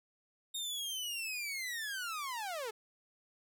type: linear sweep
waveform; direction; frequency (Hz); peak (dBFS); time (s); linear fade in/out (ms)
sawtooth; down; 3715 to 415.3; -34; 0.54-2.71; 10
effects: none